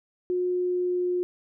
sine tone with pitch glide, 360.7 to 358.2 Hz, F#4 to F4, -44 to +44 cents, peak -23 dBFS, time 0.3-1.23 s, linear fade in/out 0 ms, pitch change -12 cents, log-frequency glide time 0.49-1.1 s, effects none

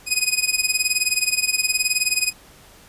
15% pulse tone with tremolo, 2503 Hz, D#7, 10 cents sharp, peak -8 dBFS, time 0.06-2.33 s, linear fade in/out 50 ms, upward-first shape sine, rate 19 Hz, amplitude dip 85%, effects pink hiss -48 dBFS RMS until 2.88 s + resampled to 32000 Hz

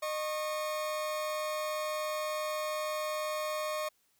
40% pulse tone pair together, 613 / 1092.2 Hz, D#5 / C#6, -26 / -26 cents, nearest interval minor seventh, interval 1000 cents, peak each -33 / -37 dBFS, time 0.02-3.89 s, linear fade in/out 10 ms, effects white hiss -72 dBFS RMS until 4.19 s

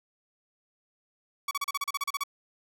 sawtooth tone bursts, 1131 Hz, C#6, 34 cents sharp, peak -24 dBFS, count 12, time 1.48-2.237 s, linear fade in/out 5 ms, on 31 ms, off 35 ms, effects none

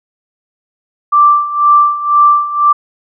sine tone with tremolo, 1174.7 Hz, D6, in tune, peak -3 dBFS, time 1.12-2.73 s, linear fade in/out 10 ms, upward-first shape sine, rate 2 Hz, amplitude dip 80%, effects none

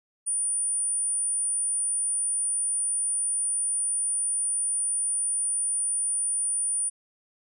sine tone, 9397 Hz, D9, in tune, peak -24 dBFS, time 0.26-6.9 s, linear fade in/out 20 ms, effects none

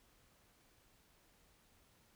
silence, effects pink hiss -70 dBFS RMS until 2.15 s

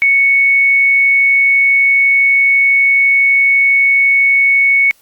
sine tone, 2217 Hz, C#7, in tune, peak -7 dBFS, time 0.02-4.91 s, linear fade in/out 0 ms, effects white hiss -51 dBFS RMS until 5.01 s + Opus 48 kbps

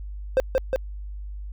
triangle tone with echo, 523 Hz, C5, 1 cent flat, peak -13 dBFS, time 0.37-0.4 s, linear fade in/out 0 ms, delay 180 ms, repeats 2, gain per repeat -2 dB, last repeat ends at 0.76 s, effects added 50 Hz sine -32 dBFS peak until 1.52 s

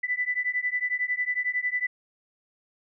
sine beating tone pair, 1983 / 1994 Hz, B6 / B6, +7 / +16 cents, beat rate 11 Hz, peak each -28 dBFS, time 0.03-1.87 s, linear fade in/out 10 ms, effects none

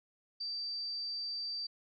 sine tone, 4657 Hz, D8, 15 cents flat, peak -36 dBFS, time 0.4-1.67 s, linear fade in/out 10 ms, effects none

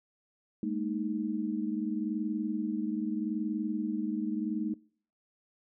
sine chord, Ab suspended second, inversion none, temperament equal with one note detuned, 207.7 / 228.5 / 311.1 Hz, Ab3 / Bb3 / Eb4, 0 / -34 / 0 cents, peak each -34 dBFS, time 0.63-4.74 s, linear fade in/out 2 ms, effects noise-tail reverb RT60 0.5 s tail -22 dB re dry

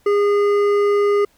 sine tone with hard clipping, 408.6 Hz, G#4, 28 cents flat, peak -15 dBFS, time 0.06-1.25 s, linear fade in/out 5 ms, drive 9 dB, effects pink hiss -58 dBFS RMS until 1.37 s

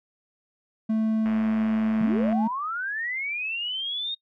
triangle tone, 220 Hz, A3, in tune, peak -19 dBFS, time 0.89-2.48 s, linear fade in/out 10 ms
click train, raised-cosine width 0.5 ms, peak -22 dBFS, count 114, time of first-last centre 1.26-2.326 s, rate 106 Hz
sine linear sweep, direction up, 142.2 to 3729 Hz, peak -27 dBFS, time 2-4.15 s, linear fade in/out 10 ms
effects noise-tail reverb RT60 0.1 s tail -25 dB re dry

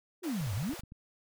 sine exponential two-way sweep, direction down then up, 391.4 to 89.5 to 391.4 Hz, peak -31 dBFS, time 0.22-0.76 s, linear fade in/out 50 ms, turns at 0.54 s
pink high-pass noise, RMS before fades -46 dBFS, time 0.23-0.81 s, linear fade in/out 10 ms, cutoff 450 Hz, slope 96 dB/octave
clicks, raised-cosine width 5 ms, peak -35 dBFS, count 10, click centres 0.411 / 0.468 / 0.532 / 0.577 / 0.626 / 0.693 / 0.735 / 0.795 / 0.836 / 0.921 s
effects none

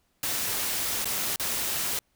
white noise with dropouts, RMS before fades -29 dBFS, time 0.23-1.99 s, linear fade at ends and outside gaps 1 ms, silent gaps 1.045-1.055 / 1.36-1.397 s, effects pink hiss -71 dBFS RMS until 2.15 s

